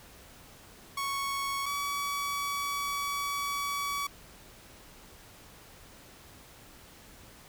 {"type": "tone pair in turn", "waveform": "sawtooth", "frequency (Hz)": [1108.7, 1137.2], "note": ["C#6", "C#6"], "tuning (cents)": [0, 44], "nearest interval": "unison", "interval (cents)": 44, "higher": "second", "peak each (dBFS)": -27, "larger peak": "neither", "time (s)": [[0.97, 1.66], [1.66, 4.07]], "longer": "second", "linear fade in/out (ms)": 5, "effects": ["pink hiss -53 dBFS RMS until 7.48 s"]}